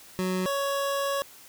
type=tone pair in turn; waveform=25% pulse; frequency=185 / 556.9 Hz; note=F#3 / C#5; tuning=0 / +8 cents; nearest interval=octave + perfect fifth; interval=1908 cents; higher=second; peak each=-22 / -22 dBFS; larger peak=neither; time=0.19-0.46 / 0.46-1.22 s; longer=second; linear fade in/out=0 ms; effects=white hiss -50 dBFS RMS until 1.48 s